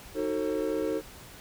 triangle chord, D# diminished seventh, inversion none, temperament just, 311.1 / 373.4 / 448 / 537.6 Hz, D#4 / F#4 / A4 / C5, 0 / +16 / +31 / +47 cents, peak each -30 / -33 / -29 / -32 dBFS, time 0.14-1.02 s, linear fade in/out 50 ms, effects pink hiss -48 dBFS RMS until 1.4 s

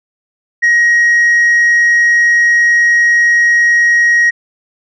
sine tone, 1889 Hz, A#6, 22 cents sharp, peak -4 dBFS, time 0.62-4.31 s, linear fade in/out 20 ms, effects tanh soft clip ceiling -5 dBFS

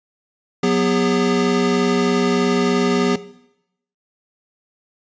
square tone cluster, 182.5 / 245.7 / 405.6 Hz, F#3 / B3 / G#4, -24 / -9 / -41 cents, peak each -20 dBFS, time 0.63-3.16 s, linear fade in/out 5 ms, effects noise-tail reverb RT60 0.8 s tail -17 dB re dry + resampled to 16000 Hz

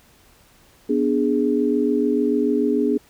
sine chord, G# diminished, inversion first, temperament equal, 246.9 / 293.7 / 415.3 Hz, B3 / D4 / G#4, 0 / 0 / 0 cents, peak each -21 dBFS, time 0.89-2.98 s, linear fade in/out 10 ms, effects pink hiss -54 dBFS RMS until 3.09 s

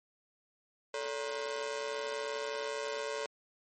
sawtooth ring-modulated tone, 505 Hz, B4, 39 cents sharp, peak -28 dBFS, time 0.94-3.26 s, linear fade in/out 2 ms, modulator 64.4 Hz, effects MP3 32 kbps

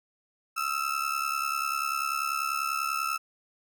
35% pulse ring-modulated tone, 1318.5 Hz, E6, in tune, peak -23 dBFS, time 0.56-3.18 s, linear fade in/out 20 ms, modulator 35.1 Hz, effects none

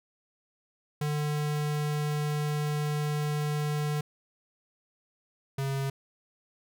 square tone pair in turn, 149.1 / 136.5 Hz, D3 / C#3, +27 / -26 cents, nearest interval major second, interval 153 cents, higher first, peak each -28 / -29 dBFS, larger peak first, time 1.01-4.01 / 5.58-5.9 s, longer first, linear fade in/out 5 ms, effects none

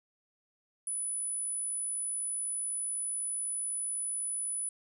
sine tone, 9956 Hz, D#9, in tune, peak -32 dBFS, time 0.87-4.69 s, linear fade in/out 2 ms, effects none

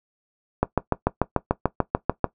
click train, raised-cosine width 1 ms, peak -4 dBFS, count 12, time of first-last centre 0.63-2.243 s, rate 6.82 Hz, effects noise-tail reverb RT60 0.1 s tail -17 dB re dry

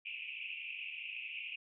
pink band-pass noise, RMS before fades -44 dBFS, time 0.05-1.56 s, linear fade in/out 10 ms, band 2400 to 2800 Hz, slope 96 dB/octave, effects none

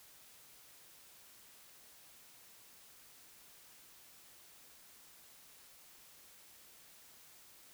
silence, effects white hiss -60 dBFS RMS until 7.73 s

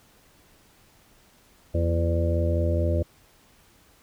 harmonic tone with a mistuned harmonic, 84.4 Hz, E2, 41 cents sharp, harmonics 1 / 2 / 3 / 4 / 5 / 6 / 7, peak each -22 / -34 / -35 / -31 / -41 / -32 / -30 dBFS, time 1.74-3.03 s, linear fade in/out 10 ms, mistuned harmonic 3, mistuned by -68 cents, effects pink hiss -58 dBFS RMS until 4.02 s

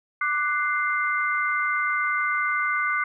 sine tone cluster, 1179 / 1485 / 2086 Hz, D6 / F#6 / C7, +6 / +6 / -6 cents, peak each -26 dBFS, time 0.21-3.04 s, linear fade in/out 5 ms, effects none

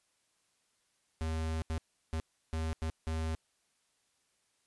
square tone bursts at uneven times, 80.1 Hz, E2, 49 cents flat, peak -33 dBFS, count 6, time 1.21-1.62 / 1.7-1.78 / 2.13-2.2 / 2.53-2.73 / 2.82-2.9 / 3.07-3.35 s, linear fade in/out 0 ms, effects white hiss -75 dBFS RMS until 4.66 s + resampled to 24000 Hz

